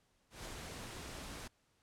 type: noise with ADSR envelope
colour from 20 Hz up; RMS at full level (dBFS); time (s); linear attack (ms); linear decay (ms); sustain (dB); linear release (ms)
pink; -45; 0.3-1.48; 150; 10; -2; 9
effects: pink hiss -75 dBFS RMS until 1.82 s + low-pass 10000 Hz 12 dB/octave